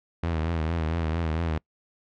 sawtooth tone with vibrato, 81.4 Hz, E2, 21 cents flat, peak -21 dBFS, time 0.23-1.58 s, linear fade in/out 5 ms, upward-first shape triangle, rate 4.4 Hz, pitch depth 88 cents each way, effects noise-tail reverb RT60 0.1 s tail -26 dB re dry + low-pass 3000 Hz 12 dB/octave

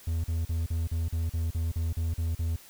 triangle tone bursts, 82.4 Hz, E2, in tune, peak -24 dBFS, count 12, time 0.07-2.561 s, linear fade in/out 5 ms, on 170 ms, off 41 ms, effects white hiss -52 dBFS RMS until 2.69 s

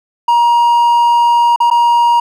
triangle tone with dropouts, 947 Hz, A#5, 27 cents sharp, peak -5 dBFS, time 0.28-2.2 s, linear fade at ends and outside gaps 5 ms, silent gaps 1.561-1.602 / 1.702-1.711 s, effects none

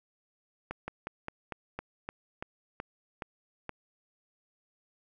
slowing click train, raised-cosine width 0.5 ms, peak -21 dBFS, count 11, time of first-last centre 0.71-3.693 s, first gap 170 ms, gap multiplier 1.12, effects none

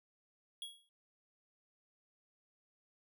square tone with exponential decay, 3322 Hz, G#7, in tune, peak -40 dBFS, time 0.62-0.89 s, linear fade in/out 1 ms, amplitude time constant 58 ms, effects none

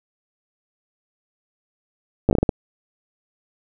slowing click train, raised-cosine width 2 ms, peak -3 dBFS, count 8, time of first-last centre 2.29-2.492 s, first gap 9 ms, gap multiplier 1.38, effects none

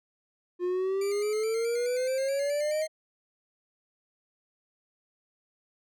triangle exponential sweep, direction up, 353 to 634 Hz, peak -24 dBFS, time 0.59-2.88 s, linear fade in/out 50 ms
15% pulse tone with vibrato, 2217 Hz, C#7, in tune, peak -33 dBFS, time 1.01-2.87 s, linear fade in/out 5 ms, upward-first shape square, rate 4.7 Hz, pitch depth 85 cents each way
effects none

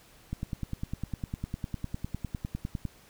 click train, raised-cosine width 5 ms, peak -20 dBFS, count 26, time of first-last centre 0.33-2.853 s, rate 9.91 Hz, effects pink hiss -57 dBFS RMS until 3.09 s

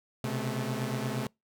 sawtooth tone cluster, 125.3 / 133.8 / 216.9 Hz, B2 / C3 / A3, +25 / +39 / -25 cents, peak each -31 dBFS, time 0.24-1.27 s, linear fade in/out 2 ms, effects noise-tail reverb RT60 0.2 s tail -26 dB re dry

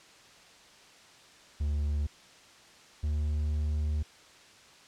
triangle tone pair in turn, 73.42 / 75.05 Hz, D2 / D2, 0 / +38 cents, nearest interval unison, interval 38 cents, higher second, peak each -25 dBFS, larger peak neither, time 1.6-2.07 / 3.03-4.03 s, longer second, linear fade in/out 10 ms, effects white hiss -55 dBFS RMS until 4.87 s + low-pass 6000 Hz 12 dB/octave

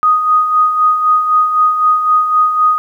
sine tone with tremolo, 1244.5 Hz, D#6, in tune, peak -6 dBFS, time 0.03-2.78 s, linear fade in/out 0 ms, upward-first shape sine, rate 3.9 Hz, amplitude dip 55%, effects 8-bit

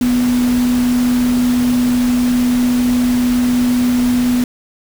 sine tone in noise, 246.4 Hz, B3, 4 cents flat, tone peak -11 dBFS, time 0.01-4.44 s, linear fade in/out 2 ms, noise pink, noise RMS -26 dBFS, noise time 0.01-4.44 s, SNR +12 dB, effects none

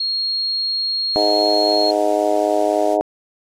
sine tone, 4270 Hz, C8, 34 cents sharp, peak -18 dBFS, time 0-1.91 s, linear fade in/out 5 ms
white noise, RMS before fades -37 dBFS, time 1.13-2.98 s, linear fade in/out 50 ms
harmonic tone, 103.83 Hz, G#2, in tune, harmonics 3 / 4 / 5 / 6 / 7 / 8 / 9, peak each -23 / -22 / -26 / -18 / -21 / -31 / -33 dBFS, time 1.16-3.01 s, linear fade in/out 0 ms
effects low-pass 9000 Hz 12 dB/octave

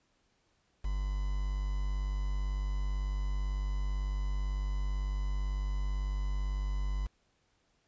triangle tone with quantisation, 49 Hz, G1, in tune, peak -28 dBFS, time 0.84-7.07 s, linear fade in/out 10 ms, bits 8, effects pink hiss -73 dBFS RMS until 7.87 s + resampled to 16000 Hz

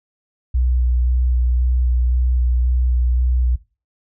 sine tone with vibrato, 61.74 Hz, B1, in tune, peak -13 dBFS, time 0.54-3.56 s, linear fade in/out 10 ms, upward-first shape square, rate 1.9 Hz, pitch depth 14 cents each way, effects noise-tail reverb RT60 0.3 s tail -18 dB re dry + tanh soft clip ceiling -9 dBFS

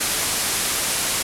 white low-pass noise, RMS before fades -23 dBFS, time 0-1.23 s, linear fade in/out 10 ms, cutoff 12000 Hz, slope 48 dB/octave, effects none

